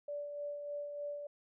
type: tone with tremolo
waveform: sine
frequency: 581 Hz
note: D5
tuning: 19 cents flat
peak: -37 dBFS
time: 0.08-1.27 s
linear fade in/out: 5 ms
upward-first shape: sine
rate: 3.3 Hz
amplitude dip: 40%
effects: none